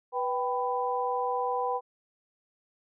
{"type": "tone cluster", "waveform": "sine", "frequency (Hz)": [493.1, 779, 996], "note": ["B4", "G5", "B5"], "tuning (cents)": [-3, -11, 14], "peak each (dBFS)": -31, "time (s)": [0.12, 1.81], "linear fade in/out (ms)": 50, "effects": []}